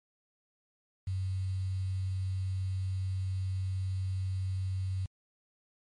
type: tone with quantisation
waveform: sine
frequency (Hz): 94.4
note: F#2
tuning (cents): +35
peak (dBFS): -30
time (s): 1.07-5.06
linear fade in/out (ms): 5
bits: 9
effects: MP3 48 kbps